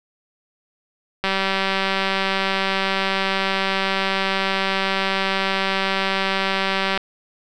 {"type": "click train", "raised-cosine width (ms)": 0.3, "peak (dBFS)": -5, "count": 1108, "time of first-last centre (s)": [1.24, 6.976], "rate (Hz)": 193, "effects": []}